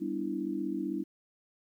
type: chord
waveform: sine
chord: E minor seventh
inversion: first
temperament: equal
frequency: 196 / 246.9 / 293.7 / 329.6 Hz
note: G3 / B3 / D4 / E4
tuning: 0 / 0 / 0 / 0 cents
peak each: -38 / -40 / -35 / -35 dBFS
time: 0-1.04 s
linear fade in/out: 20 ms
effects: 11-bit